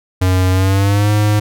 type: tone with pitch glide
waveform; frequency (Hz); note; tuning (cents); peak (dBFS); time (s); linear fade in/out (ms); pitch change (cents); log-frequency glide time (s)
square; 92.5 to 105.03; F#2 to G#2; 0 to +20; -11; 0.21-1.4; 10; +220; 0.51-1.11
effects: none